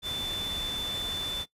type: tone in noise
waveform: sine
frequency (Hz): 3522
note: A7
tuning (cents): +1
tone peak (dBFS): -30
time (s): 0.02-1.46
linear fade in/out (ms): 50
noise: pink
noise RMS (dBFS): -39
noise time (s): 0.02-1.46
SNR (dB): +6
effects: noise-tail reverb RT60 0.1 s tail -18 dB re dry + resampled to 32000 Hz